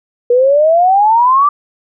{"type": "exponential sweep", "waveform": "sine", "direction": "up", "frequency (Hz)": [476.1, 1186], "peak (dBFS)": -6, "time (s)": [0.3, 1.49], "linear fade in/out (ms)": 5, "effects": []}